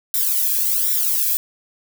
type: noise with flanger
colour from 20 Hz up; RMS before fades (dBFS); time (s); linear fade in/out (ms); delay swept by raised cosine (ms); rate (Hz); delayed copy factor
violet; -19; 0.14-1.37; 0; 0.54 to 1.22; 1.3; +0.95
effects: none